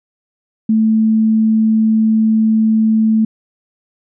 sine tone, 220 Hz, A3, in tune, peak -9 dBFS, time 0.69-3.25 s, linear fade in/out 5 ms, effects none

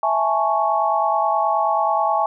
sine chord, A major seventh, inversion second, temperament equal, 659.3 / 830.6 / 880 / 1108.7 Hz, E5 / G#5 / A5 / C#6, 0 / 0 / 0 / 0 cents, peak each -22 / -20 / -24 / -22 dBFS, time 0.03-2.26 s, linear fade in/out 2 ms, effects none

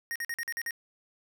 square tone bursts, 1864.7 Hz, A#6, in tune, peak -32 dBFS, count 7, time 0.11-0.708 s, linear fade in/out 0 ms, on 46 ms, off 46 ms, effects none

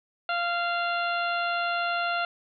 harmonic tone, 693 Hz, F5, 14 cents flat, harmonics 1 / 2 / 3 / 4 / 5 / 6, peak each -29 / -28 / -40 / -34 / -40 / -41 dBFS, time 0.29-2.25 s, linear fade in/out 2 ms, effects none

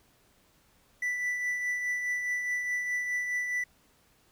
triangle tone with tremolo, 1975.5 Hz, B6, in tune, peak -25 dBFS, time 1.02-3.64 s, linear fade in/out 5 ms, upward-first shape triangle, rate 4.8 Hz, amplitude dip 45%, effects pink hiss -65 dBFS RMS until 4.31 s

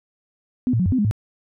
sine tone with pitch steps, 251.6 / 114.4 / 182.1 / 93 / 257.4 / 207.5 / 106.4 Hz, B3 / A#2 / F#3 / F#2 / C4 / G#3 / G#2, +32 / -32 / -27 / +9 / -28 / -1 / +42 cents, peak -16 dBFS, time 0.67-1.111 s, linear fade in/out 0 ms, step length 63 ms, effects none

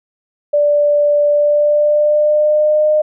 sine tone with pitch glide, 586 to 610.2 Hz, D5 to D#5, -4 to -34 cents, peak -9 dBFS, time 0.53-3.02 s, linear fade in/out 10 ms, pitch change +70 cents, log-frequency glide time 1.29-2.91 s, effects none

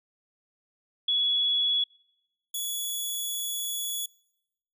sine / 10% pulse tone pair in turn, 3379 / 3396 Hz, G#7 / G#7, +29 / +38 cents, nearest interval unison, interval 9 cents, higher second, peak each -22 dBFS, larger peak neither, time 1.08-1.84 / 2.54-4.06 s, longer second, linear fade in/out 5 ms, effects noise-tail reverb RT60 0.9 s tail -26 dB re dry

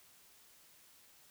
silence, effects white hiss -63 dBFS RMS until 1.3 s

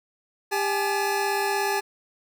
25% pulse tone pair together, 398.6 / 853.9 Hz, G4 / G#5, +29 / +48 cents, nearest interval octave + minor second, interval 1319 cents, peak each -22 dBFS, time 0.51-1.81 s, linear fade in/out 20 ms, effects none

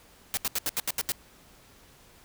white noise bursts, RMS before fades -28 dBFS, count 8, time 0.34-1.12 s, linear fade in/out 0 ms, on 31 ms, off 76 ms, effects pink hiss -56 dBFS RMS until 2.24 s

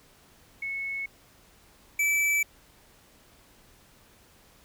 sine / square tone pair in turn, 2199 / 2311 Hz, C#7 / D7, -14 / -28 cents, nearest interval minor second, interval 86 cents, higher second, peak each -30 / -23 dBFS, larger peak second, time 0.62-1.06 / 1.99-2.43 s, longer neither, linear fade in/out 5 ms, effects pink hiss -58 dBFS RMS until 4.64 s

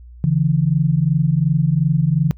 sine tone pair together, 141.1 / 163.86 Hz, C#3 / E3, +31 / -10 cents, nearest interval minor third, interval 259 cents, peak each -16 dBFS, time 0.24-2.31 s, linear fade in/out 0 ms, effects noise-tail reverb RT60 0.1 s tail -24 dB re dry + added 60 Hz sine -37 dBFS peak until 2.37 s

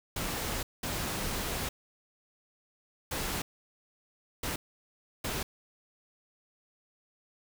pink noise bursts at uneven times, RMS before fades -34 dBFS, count 5, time 0.16-0.63 / 0.83-1.69 / 3.11-3.42 / 4.43-4.56 / 5.24-5.43 s, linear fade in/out 5 ms, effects none

